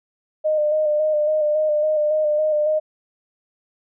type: tone with vibrato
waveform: sine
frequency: 609 Hz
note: D#5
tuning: 37 cents flat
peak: -16 dBFS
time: 0.44-2.8 s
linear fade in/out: 20 ms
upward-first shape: square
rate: 3.6 Hz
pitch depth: 25 cents each way
effects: none